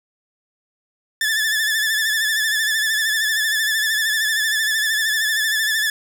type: tone with vibrato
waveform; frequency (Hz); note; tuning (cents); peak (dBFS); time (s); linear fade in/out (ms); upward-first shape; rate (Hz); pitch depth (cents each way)
sawtooth; 1747; A6; -13; -14; 1.21-5.9; 2; sine; 13; 56
effects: none